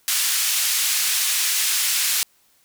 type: band-pass noise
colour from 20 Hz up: white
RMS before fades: -21 dBFS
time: 0.08-2.23 s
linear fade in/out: 0 ms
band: 1900 to 12000 Hz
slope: 12 dB/octave
effects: white hiss -60 dBFS RMS until 2.64 s